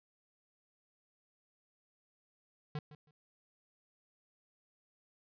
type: tone with echo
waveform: square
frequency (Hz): 150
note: D3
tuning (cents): +37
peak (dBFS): -37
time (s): 2.75-2.79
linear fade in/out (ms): 2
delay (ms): 160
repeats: 2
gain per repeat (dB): -15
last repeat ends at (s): 3.11
effects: resampled to 11025 Hz